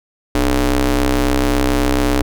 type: ring-modulated tone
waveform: sawtooth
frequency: 131.1 Hz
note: C3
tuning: 4 cents sharp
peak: -6 dBFS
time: 0.35-2.22 s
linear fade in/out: 2 ms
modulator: 163 Hz
effects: none